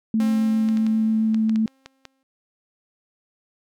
sine tone with vibrato, 220 Hz, A3, in tune, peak -17 dBFS, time 0.14-1.66 s, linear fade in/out 2 ms, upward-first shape sine, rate 7.5 Hz, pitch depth 8 cents each way
sawtooth tone with exponential decay, 266.8 Hz, C4, 34 cents sharp, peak -25 dBFS, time 0.2-2.23 s, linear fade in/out 1 ms, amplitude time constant 440 ms
clicks, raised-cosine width 0.2 ms, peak -20 dBFS, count 9, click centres 0.688 / 0.772 / 0.866 / 1.345 / 1.495 / 1.559 / 1.678 / 1.86 / 2.053 s
effects none

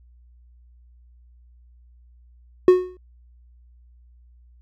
triangle tone with exponential decay, 365.5 Hz, F#4, 21 cents flat, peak -4 dBFS, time 2.68-2.97 s, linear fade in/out 2 ms, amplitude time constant 61 ms, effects added 60 Hz sine -49 dBFS peak until 4.61 s

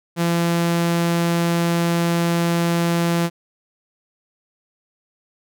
sawtooth tone, 170 Hz, F3, 46 cents flat, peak -13 dBFS, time 0.16-3.3 s, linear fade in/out 50 ms, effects none

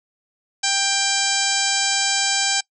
harmonic tone with a mistuned harmonic, 789 Hz, G5, 11 cents sharp, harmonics 1 / 2 / 3 / 4 / 5 / 6 / 7 / 8 / 9 / 10, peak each -27 / -27 / -27 / -27 / -27 / -27 / -27 / -27 / -27 / -27 dBFS, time 0.63-2.61 s, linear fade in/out 10 ms, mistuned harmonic 7, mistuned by -48 cents, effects noise-tail reverb RT60 0.1 s tail -24 dB re dry

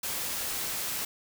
white noise, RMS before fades -33 dBFS, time 0.03-1.05 s, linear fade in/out 5 ms, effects none

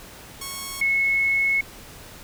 5% pulse / sine tone pair in turn, 1100 / 2189 Hz, C#6 / C#7, -14 / -22 cents, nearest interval octave, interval 1192 cents, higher second, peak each -19 / -18 dBFS, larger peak second, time 0.41-0.81 / 0.81-1.61 s, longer second, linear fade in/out 5 ms, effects pink hiss -43 dBFS RMS until 2.23 s

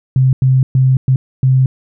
sine tone bursts at uneven times, 130.8 Hz, C3, in tune, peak -7 dBFS, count 5, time 0.16-0.33 / 0.42-0.63 / 0.75-0.97 / 1.08-1.16 / 1.43-1.66 s, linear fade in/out 2 ms, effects none

